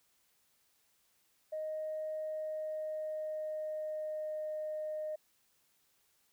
sine tone with pitch glide, 622.3 to 615.9 Hz, D#5 to D#5, 0 to -18 cents, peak -35 dBFS, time 1.52-5.16 s, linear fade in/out 10 ms, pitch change -18 cents, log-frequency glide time 2.18-4.47 s, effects tanh soft clip ceiling -31 dBFS + white hiss -73 dBFS RMS until 6.32 s

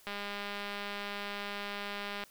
click train, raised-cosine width 0.3 ms, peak -23 dBFS, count 441, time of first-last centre 0.07-2.237 s, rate 203 Hz, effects white hiss -60 dBFS RMS until 2.3 s

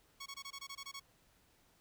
10% pulse tone bursts, 1108.7 Hz, C#6, in tune, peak -36 dBFS, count 10, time 0.2-0.999 s, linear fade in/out 10 ms, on 61 ms, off 21 ms, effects pink hiss -70 dBFS RMS until 1.8 s

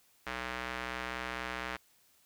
square tone with band-pass filter, 62.1 Hz, B1, 10 cents sharp, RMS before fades -39 dBFS, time 0.26-1.77 s, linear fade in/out 10 ms, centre 1800 Hz, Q 1.2, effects white hiss -67 dBFS RMS until 2.25 s

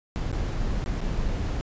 brown noise with dropouts, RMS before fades -27 dBFS, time 0.16-1.61 s, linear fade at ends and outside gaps 0 ms, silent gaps 0.316-0.328 / 0.841-0.861 / 1.006-1.014 / 1.282-1.287 s, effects resampled to 16000 Hz

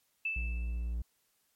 sine tone with exponential decay, 2637 Hz, E7, in tune, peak -29 dBFS, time 0.25-0.94 s, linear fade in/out 5 ms, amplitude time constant 150 ms
triangle tone, 58.27 Hz, A#1, in tune, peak -30 dBFS, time 0.36-1.02 s, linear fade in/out 5 ms
effects white hiss -74 dBFS RMS until 1.55 s + MP3 64 kbps

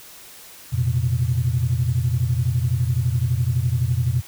sine chord, F suspended fourth, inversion none, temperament equal with one note detuned, 87.31 / 118.92 / 130.81 Hz, F2 / Bb2 / C3, 0 / +35 / 0 cents, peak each -24 / -20 / -22 dBFS, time 0.72-4.22 s, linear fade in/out 20 ms, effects tanh soft clip ceiling -9 dBFS + white hiss -43 dBFS RMS until 4.27 s

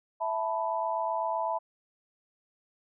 sine chord, E suspended fourth, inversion none, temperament equal, 659.3 / 880 / 987.8 Hz, E5 / A5 / B5, 0 / 0 / 0 cents, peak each -32 dBFS, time 0.2-1.59 s, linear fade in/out 20 ms, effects none

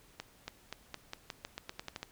accelerating click train, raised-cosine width 0.2 ms, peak -22 dBFS, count 13, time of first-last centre 0.2-2.03 s, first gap 280 ms, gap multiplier 0.88, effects pink hiss -62 dBFS RMS until 2.11 s

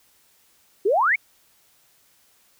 sine exponential sweep, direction up, 361 to 2349 Hz, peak -16 dBFS, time 0.85-1.16 s, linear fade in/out 10 ms, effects white hiss -60 dBFS RMS until 2.59 s

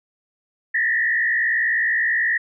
sine tone with frequency modulation, 1849 Hz, A#6, 15 cents flat, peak -17 dBFS, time 0.74-2.38 s, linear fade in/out 10 ms, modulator 59.5 Hz, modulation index 1.6, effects none

